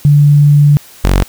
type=tone pair in turn; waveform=sine / sawtooth; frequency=145.7 / 46.59 Hz; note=D3 / F#1; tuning=-13 / +13 cents; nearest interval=octave + minor sixth; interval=1974 cents; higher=first; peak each=-3 dBFS; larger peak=neither; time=0.05-0.77 / 1.04-1.23 s; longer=first; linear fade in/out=0 ms; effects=white hiss -38 dBFS RMS until 1.28 s